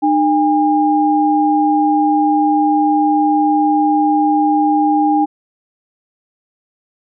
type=tone pair together; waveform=sine; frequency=303.4 / 810 Hz; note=D#4 / G#5; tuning=-44 / -43 cents; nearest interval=octave + perfect fourth; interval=1701 cents; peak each=-13 dBFS; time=0.02-5.26 s; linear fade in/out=20 ms; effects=none